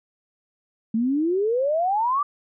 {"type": "exponential sweep", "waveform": "sine", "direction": "up", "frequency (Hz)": [216.3, 1194], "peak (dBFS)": -19, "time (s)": [0.94, 2.23], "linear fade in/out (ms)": 5, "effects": []}